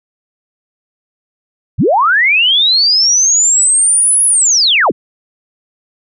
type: linear two-way sweep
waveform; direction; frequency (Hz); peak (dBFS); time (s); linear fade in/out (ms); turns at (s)
sine; up then down; 62.7 to 10570 to 72.8; -7; 1.78-4.92; 20; 4.25
effects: none